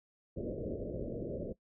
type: low-pass noise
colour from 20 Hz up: white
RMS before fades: -39 dBFS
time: 0.36-1.53 s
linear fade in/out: 10 ms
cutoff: 600 Hz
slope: 96 dB/octave
effects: noise-tail reverb RT60 0.1 s tail -19 dB re dry